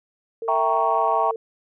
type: tone with pitch glide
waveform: sine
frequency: 454.8 to 450.6 Hz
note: A#4 to A4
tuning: -43 to +41 cents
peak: -27 dBFS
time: 0.42-1.36 s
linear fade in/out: 2 ms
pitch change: -16 cents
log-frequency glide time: 0.85-1.16 s
type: chord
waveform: sine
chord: E diminished seventh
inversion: none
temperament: equal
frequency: 659.3 / 784 / 932.3 / 1108.7 Hz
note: E5 / G5 / Bb5 / Db6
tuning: 0 / 0 / 0 / 0 cents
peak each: -23 dBFS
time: 0.48-1.31 s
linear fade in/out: 2 ms
effects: tanh soft clip ceiling -7 dBFS